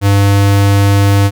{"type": "tone", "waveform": "square", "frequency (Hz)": 99.9, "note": "G2", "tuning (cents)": 33, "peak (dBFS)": -7, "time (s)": [0.01, 1.31], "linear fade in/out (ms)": 50, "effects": []}